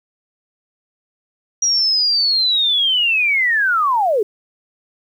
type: linear sweep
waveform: sine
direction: down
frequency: 5750 to 384.4 Hz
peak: -13 dBFS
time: 1.62-4.23 s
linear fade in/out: 5 ms
effects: 8-bit